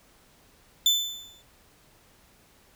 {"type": "tone with exponential decay", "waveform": "35% pulse", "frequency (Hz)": 3520, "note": "A7", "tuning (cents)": 0, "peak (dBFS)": -14, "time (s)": [0.86, 1.42], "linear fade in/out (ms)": 2, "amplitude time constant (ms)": 120, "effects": ["pink hiss -59 dBFS RMS until 2.75 s"]}